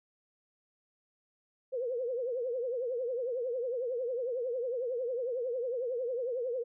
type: tone with vibrato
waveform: sine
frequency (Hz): 493.9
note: B4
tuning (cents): 0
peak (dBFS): -31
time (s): 1.72-6.64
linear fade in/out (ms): 20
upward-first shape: triangle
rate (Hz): 11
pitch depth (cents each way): 150
effects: none